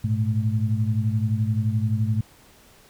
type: tone cluster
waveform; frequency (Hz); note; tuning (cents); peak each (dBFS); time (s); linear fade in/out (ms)
sine; 105.5 / 117.1 / 216.4; G#2 / A#2 / A3; +28 / +8 / -29; -22 / -25 / -28; 0.04-2.21; 5
effects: pink hiss -53 dBFS RMS until 2.89 s